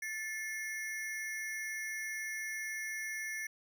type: ring-modulated tone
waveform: square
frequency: 1951 Hz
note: B6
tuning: 22 cents flat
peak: -35 dBFS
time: 0.02-3.47 s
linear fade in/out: 5 ms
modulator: 197 Hz
effects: none